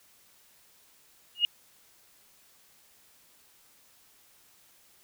sine tone with exponential growth, 2864 Hz, F7, 43 cents sharp, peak -16 dBFS, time 1.35-1.45 s, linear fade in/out 1 ms, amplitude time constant 21 ms, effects white hiss -61 dBFS RMS until 5.03 s

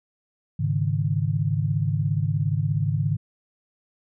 sine chord, Ab suspended fourth, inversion none, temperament equal, 103.83 / 138.59 / 155.56 Hz, Ab2 / Db3 / Eb3, 0 / 0 / 0 cents, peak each -25 dBFS, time 0.59-3.17 s, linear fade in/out 10 ms, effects none

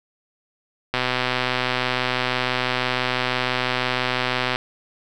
click train, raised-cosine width 0.3 ms, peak -5 dBFS, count 457, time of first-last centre 0.94-4.559 s, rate 126 Hz, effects none

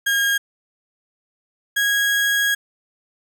35% pulse tone pair in turn, 1627 / 1647.8 Hz, G#6 / G#6, -36 / -14 cents, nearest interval unison, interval 22 cents, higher second, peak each -15 / -15 dBFS, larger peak neither, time 0.06-0.38 / 1.76-2.55 s, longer second, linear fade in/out 10 ms, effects none

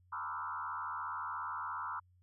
sine tone with frequency modulation, 1164 Hz, D6, 16 cents flat, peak -37 dBFS, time 0.12-2 s, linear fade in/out 10 ms, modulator 77.1 Hz, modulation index 3.2, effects added 90 Hz sine -64 dBFS peak until 2.22 s

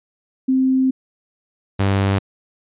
sine / sawtooth tone pair in turn, 261.6 / 98.17 Hz, C4 / G2, 0 / +3 cents, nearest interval octave + perfect fourth, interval 1697 cents, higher first, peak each -13 / -11 dBFS, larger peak second, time 0.48-0.91 / 1.79-2.19 s, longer first, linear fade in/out 10 ms, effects resampled to 8000 Hz

